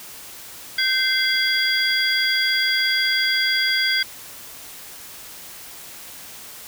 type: tone cluster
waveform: sine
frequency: 1550 / 2076 / 3340 / 4767 Hz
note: G6 / C7 / G#7 / D8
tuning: -20 / -14 / +9 / +25 cents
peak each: -23 dBFS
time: 0.78-4.03 s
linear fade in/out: 5 ms
effects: white hiss -39 dBFS RMS until 6.67 s